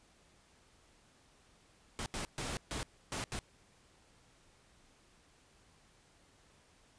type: noise bursts at uneven times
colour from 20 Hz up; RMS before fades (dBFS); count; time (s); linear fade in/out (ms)
pink; -39; 6; 1.99-2.06 / 2.14-2.25 / 2.38-2.57 / 2.71-2.83 / 3.12-3.24 / 3.32-3.39; 0
effects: pink hiss -66 dBFS RMS until 6.98 s + resampled to 22050 Hz